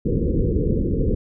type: low-pass noise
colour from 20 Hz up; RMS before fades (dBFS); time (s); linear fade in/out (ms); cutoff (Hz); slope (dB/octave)
pink; -20; 0.05-1.15; 10; 510; 96
effects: none